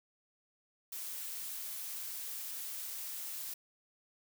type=noise; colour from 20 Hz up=blue; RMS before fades=-42 dBFS; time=0.92-3.54 s; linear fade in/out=5 ms; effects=none